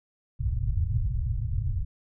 white low-pass noise, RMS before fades -27 dBFS, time 0.39-1.85 s, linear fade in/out 20 ms, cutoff 120 Hz, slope 48 dB/octave, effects none

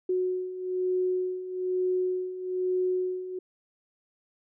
sine beating tone pair, 366.6 / 367.7 Hz, F#4 / F#4, -16 / -11 cents, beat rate 1.1 Hz, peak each -32 / -27 dBFS, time 0.09-3.39 s, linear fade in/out 5 ms, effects none

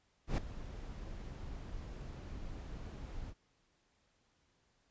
brown noise with ADSR envelope, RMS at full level -29 dBFS, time 0.27-3.34 s, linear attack 110 ms, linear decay 4 ms, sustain -16 dB, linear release 47 ms, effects pink hiss -75 dBFS RMS until 4.9 s + resampled to 16000 Hz

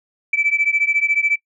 sine beating tone pair, 2310 / 2324 Hz, D7 / D7, -29 / -19 cents, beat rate 14 Hz, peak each -17 / -18 dBFS, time 0.33-1.36 s, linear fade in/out 5 ms, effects noise-tail reverb RT60 0.1 s tail -23 dB re dry + tanh soft clip ceiling -7 dBFS

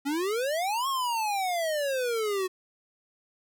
square exponential two-way sweep, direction up then down, 270.6 to 1108 to 365.1 Hz, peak -27 dBFS, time 0.05-2.48 s, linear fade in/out 20 ms, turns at 0.88 s, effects none

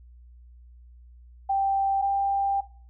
sine tone pair in turn, 784 / 791.7 Hz, G5 / G5, 0 / +17 cents, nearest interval unison, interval 17 cents, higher second, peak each -21 dBFS, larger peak neither, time 1.49-2.02 / 2.02-2.61 s, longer second, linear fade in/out 10 ms, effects noise-tail reverb RT60 0.4 s tail -17 dB re dry + added 60 Hz sine -47 dBFS peak until 2.89 s

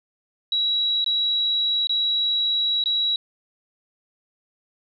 sine tone with dropouts, 3886 Hz, B7, 29 cents flat, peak -19 dBFS, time 0.52-3.16 s, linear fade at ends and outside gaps 2 ms, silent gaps 1.044-1.062 / 1.871-1.894 / 2.839-2.858 s, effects none

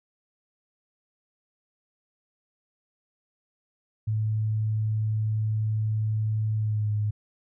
sine tone with pitch glide, 108.5 to 105.35 Hz, A2 to G#2, -24 to +25 cents, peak -23 dBFS, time 4.07-7.11 s, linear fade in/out 10 ms, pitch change -51 cents, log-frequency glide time 6.56-6.91 s, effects none

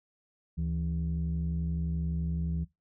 sine tone pair together, 73.42 / 165.07 Hz, D2 / E3, 0 / +3 cents, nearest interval octave + major second, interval 1403 cents, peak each -30 / -30 dBFS, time 0.57-2.65 s, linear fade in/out 20 ms, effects noise-tail reverb RT60 0.2 s tail -21 dB re dry + tanh soft clip ceiling -24 dBFS

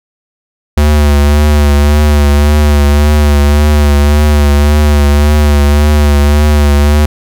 square tone with vibrato, 73.42 Hz, D2, in tune, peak -5 dBFS, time 0.77-7.06 s, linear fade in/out 5 ms, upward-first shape triangle, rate 1.8 Hz, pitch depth 43 cents each way, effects none

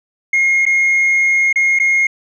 sine tone with dropouts, 2145 Hz, C7, 42 cents sharp, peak -8 dBFS, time 0.33-2.07 s, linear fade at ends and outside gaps 5 ms, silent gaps 0.654-0.663 / 1.528-1.558 / 1.789-1.798 s, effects tanh soft clip ceiling -9 dBFS

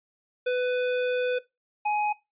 square tone pair in turn, 498.5 / 838.4 Hz, B4 / G#5, +16 / +16 cents, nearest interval major sixth, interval 900 cents, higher second, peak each -24 dBFS, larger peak neither, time 0.46-1.39 / 1.85-2.13 s, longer first, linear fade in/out 10 ms, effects noise-tail reverb RT60 0.2 s tail -18 dB re dry + resampled to 8000 Hz

